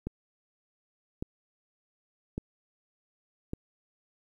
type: click train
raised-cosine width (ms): 3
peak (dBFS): -20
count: 4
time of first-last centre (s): 0.07-3.534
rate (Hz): 0.866
effects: 10-bit